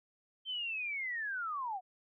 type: linear sweep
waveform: sine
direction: down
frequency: 3136 to 708 Hz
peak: -35 dBFS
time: 0.45-1.81 s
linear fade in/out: 50 ms
effects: none